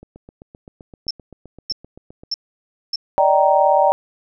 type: click train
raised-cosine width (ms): 2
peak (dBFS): -26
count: 18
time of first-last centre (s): 0.03-2.235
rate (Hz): 7.71
type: tone bursts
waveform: sine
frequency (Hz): 5350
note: E8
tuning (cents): +25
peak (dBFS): -19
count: 4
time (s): 1.08-2.958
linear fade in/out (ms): 2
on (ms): 27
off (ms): 590
type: chord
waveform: sine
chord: Eb major seventh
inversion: third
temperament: just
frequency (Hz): 583.4 / 622.3 / 777.8 / 933.4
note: D5 / Eb5 / G5 / Bb5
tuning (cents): -12 / 0 / -14 / +2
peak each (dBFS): -16 / -20 / -16 / -17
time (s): 3.18-3.92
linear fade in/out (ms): 0
effects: none